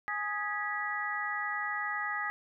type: harmonic tone with a mistuned harmonic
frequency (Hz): 415.3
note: G#4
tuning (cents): 0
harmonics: 2 / 3 / 4 / 5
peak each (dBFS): -39 / -37 / -38 / -35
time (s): 0.08-2.3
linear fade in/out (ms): 0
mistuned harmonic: 5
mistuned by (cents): -110
effects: none